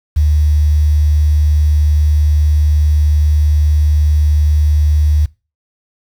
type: tone with quantisation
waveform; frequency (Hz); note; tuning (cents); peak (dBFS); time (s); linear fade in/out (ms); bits
sine; 75.2; D2; +42; -8; 0.16-5.26; 10; 6
effects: noise-tail reverb RT60 0.3 s tail -22 dB re dry